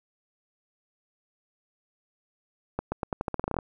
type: accelerating click train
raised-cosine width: 1 ms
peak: -14 dBFS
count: 14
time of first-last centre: 2.79-3.588 s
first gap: 130 ms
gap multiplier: 0.86
effects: none